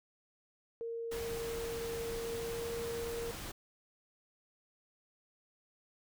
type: tone with pitch glide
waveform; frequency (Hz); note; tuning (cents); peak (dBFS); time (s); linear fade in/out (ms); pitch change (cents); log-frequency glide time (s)
sine; 461.8 to 465.5; A#4 to A#4; -16 to -2; -37; 0.81-3.31; 0; +14; 2.45-2.59
type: noise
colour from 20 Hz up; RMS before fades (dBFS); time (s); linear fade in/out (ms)
pink; -44; 1.11-3.52; 10
effects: none